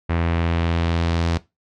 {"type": "tone with low-pass filter sweep", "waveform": "sawtooth", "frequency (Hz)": 84, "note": "E2", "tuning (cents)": 33, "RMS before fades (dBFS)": -21, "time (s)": [0.09, 1.38], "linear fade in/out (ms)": 10, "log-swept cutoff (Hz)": [2200, 5100], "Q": 1.3, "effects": ["noise-tail reverb RT60 0.2 s tail -17 dB re dry"]}